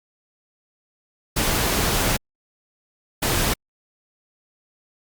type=noise bursts at uneven times; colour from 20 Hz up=pink; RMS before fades=-21 dBFS; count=2; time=1.36-2.17 / 3.22-3.54 s; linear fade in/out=10 ms; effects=Opus 48 kbps